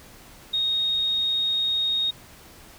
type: tone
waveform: sine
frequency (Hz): 3729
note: A#7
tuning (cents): 0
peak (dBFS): -21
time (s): 0.53-2.11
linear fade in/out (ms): 10
effects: pink hiss -48 dBFS RMS until 2.78 s